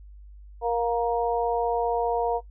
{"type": "harmonic tone", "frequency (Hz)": 235.1, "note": "A#3", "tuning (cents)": 15, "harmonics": [2, 3, 4], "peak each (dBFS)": [-25, -27, -28], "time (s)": [0.61, 2.41], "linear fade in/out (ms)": 50, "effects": ["noise-tail reverb RT60 0.1 s tail -17 dB re dry", "added 50 Hz sine -43 dBFS peak until 2.5 s"]}